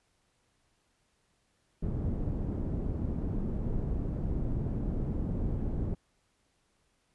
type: low-pass noise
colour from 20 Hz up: pink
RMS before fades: -32 dBFS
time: 1.82-5.95 s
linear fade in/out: 10 ms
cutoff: 290 Hz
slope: 12 dB/octave
effects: pink hiss -73 dBFS RMS until 7.14 s + resampled to 24000 Hz